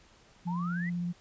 sine tone with vibrato, 174.61 Hz, F3, in tune, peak -30 dBFS, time 0.45-1.13 s, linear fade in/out 20 ms, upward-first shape sine, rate 16 Hz, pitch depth 13 cents each way
sine exponential sweep, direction up, 841 to 2060 Hz, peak -37 dBFS, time 0.47-0.9 s, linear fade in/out 10 ms
effects pink hiss -60 dBFS RMS until 1.2 s + resampled to 16000 Hz

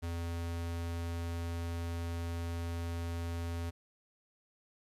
square tone, 84.7 Hz, E2, 48 cents sharp, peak -36 dBFS, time 0.02-3.71 s, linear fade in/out 20 ms, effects resampled to 32000 Hz + 11-bit

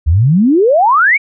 sine exponential sweep, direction up, 70.6 to 2349 Hz, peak -6 dBFS, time 0.06-1.18 s, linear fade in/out 20 ms, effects none

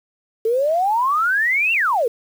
sine exponential two-way sweep, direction up then down, 434 to 2794 to 434 Hz, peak -15 dBFS, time 0.45-2.08 s, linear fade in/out 5 ms, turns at 1.73 s, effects 7-bit

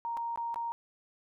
sine tone with dropouts, 932.3 Hz, A#5, in tune, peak -32 dBFS, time 0.05-0.72 s, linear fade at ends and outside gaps 0 ms, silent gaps 0.169-0.173 / 0.359-0.375 / 0.543-0.559 s, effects none

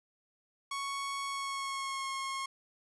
sawtooth tone with pitch glide, 1108.7 to 1082.1 Hz, C#6 to C#6, 0 to -42 cents, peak -31 dBFS, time 0.71-2.46 s, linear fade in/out 5 ms, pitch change -42 cents, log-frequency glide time 1.26-2.08 s, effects resampled to 24000 Hz + 11-bit

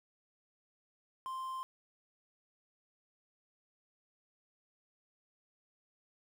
triangle tone with quantisation, 1046.5 Hz, C6, in tune, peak -36 dBFS, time 1.26-1.63 s, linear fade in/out 0 ms, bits 10, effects none

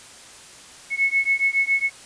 sine beating tone pair, 2192 / 2199.2 Hz, C#7 / C#7, -20 / -14 cents, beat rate 7.2 Hz, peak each -21 dBFS, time 0.9-1.9 s, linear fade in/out 50 ms, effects white hiss -44 dBFS RMS until 2.05 s + resampled to 22050 Hz

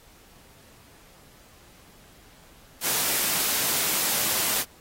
white high-pass noise, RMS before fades -25 dBFS, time 2.81-4.65 s, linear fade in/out 50 ms, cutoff 120 Hz, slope 12 dB/octave, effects pink hiss -54 dBFS RMS until 4.8 s + AAC 48 kbps

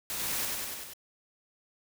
white noise with echo, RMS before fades -35 dBFS, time 0.1-0.45 s, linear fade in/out 0 ms, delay 97 ms, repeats 5, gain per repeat -2 dB, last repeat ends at 0.935 s, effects none

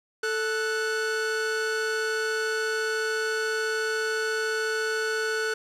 45% pulse tone pair together, 440.6 / 1480 Hz, A4 / F#6, +2 / 0 cents, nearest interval octave + major sixth, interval 2098 cents, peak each -28 dBFS, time 0.23-5.54 s, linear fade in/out 5 ms, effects low-pass 8000 Hz 12 dB/octave + 10-bit

